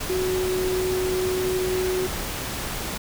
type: tone in noise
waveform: sine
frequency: 370 Hz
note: F#4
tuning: in tune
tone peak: -22 dBFS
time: 0.09-2.07 s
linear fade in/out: 10 ms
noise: pink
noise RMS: -30 dBFS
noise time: 0-2.98 s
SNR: +5 dB
effects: none